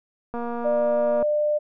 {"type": "click train", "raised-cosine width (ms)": 1, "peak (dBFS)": -18, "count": 211, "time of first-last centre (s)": [0.34, 1.226], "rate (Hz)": 237}
{"type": "tone", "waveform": "sine", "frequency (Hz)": 598, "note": "D5", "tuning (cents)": 31, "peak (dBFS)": -19, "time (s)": [0.64, 1.59], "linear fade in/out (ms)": 20}
{"effects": []}